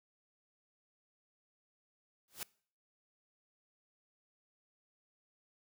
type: noise with exponential growth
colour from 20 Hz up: white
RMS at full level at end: -38 dBFS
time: 2.28-2.43 s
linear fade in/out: 1 ms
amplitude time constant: 31 ms
effects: noise-tail reverb RT60 0.5 s tail -23 dB re dry